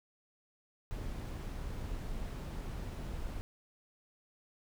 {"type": "noise", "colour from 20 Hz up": "brown", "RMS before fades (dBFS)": -40, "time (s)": [0.91, 3.41], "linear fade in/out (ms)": 0, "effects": []}